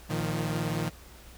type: chord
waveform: sawtooth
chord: Bb suspended fourth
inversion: none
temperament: equal with one note detuned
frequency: 114.74 / 155.56 / 174.61 Hz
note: Bb2 / Eb3 / F3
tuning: -27 / 0 / 0 cents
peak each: -30 / -27 / -30 dBFS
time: 0.09-0.9 s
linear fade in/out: 20 ms
effects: added 60 Hz sine -50 dBFS peak until 1.37 s + pink hiss -52 dBFS RMS until 1.37 s